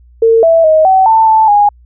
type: tone with pitch steps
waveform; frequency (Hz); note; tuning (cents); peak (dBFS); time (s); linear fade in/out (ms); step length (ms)
sine; 453.7 / 659 / 628 / 760 / 890 / 879 / 823; A#4 / E5 / D#5 / F#5 / A5 / A5 / G#5; -47 / -1 / +16 / +46 / +20 / -2 / -16; -4; 0.22-1.69; 5; 210
effects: added 60 Hz sine -39 dBFS peak until 1.85 s